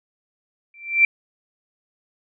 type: tone with exponential growth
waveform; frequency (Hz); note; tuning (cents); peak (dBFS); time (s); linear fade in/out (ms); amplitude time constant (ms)
sine; 2349; D7; 0; -8; 0.74-1.05; 2; 67
effects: none